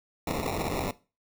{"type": "noise with sample-and-hold", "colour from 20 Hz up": "violet", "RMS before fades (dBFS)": -31, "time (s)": [0.27, 0.91], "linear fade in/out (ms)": 2, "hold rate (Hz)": 1575, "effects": ["noise-tail reverb RT60 0.3 s tail -18 dB re dry"]}